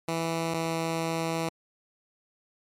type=tone pair in turn; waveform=10% pulse; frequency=164.81 / 164.03 Hz; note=E3 / E3; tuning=0 / -8 cents; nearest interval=unison; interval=8 cents; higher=first; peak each=-19 dBFS; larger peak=neither; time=0.08-0.54 / 0.54-1.49 s; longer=second; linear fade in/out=5 ms; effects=low-pass 12000 Hz 12 dB/octave + MP3 96 kbps